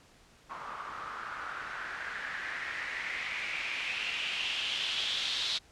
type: noise with low-pass filter sweep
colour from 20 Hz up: blue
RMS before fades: -36 dBFS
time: 0.49-5.59 s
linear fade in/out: 20 ms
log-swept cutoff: 1100 to 3800 Hz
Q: 4.3
effects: pink hiss -60 dBFS RMS until 5.71 s + low-pass 8000 Hz 12 dB/octave